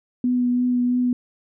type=tone with vibrato; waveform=sine; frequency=246.9 Hz; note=B3; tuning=in tune; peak=-17 dBFS; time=0.24-1.13 s; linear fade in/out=2 ms; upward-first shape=triangle; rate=3 Hz; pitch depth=16 cents each way; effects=none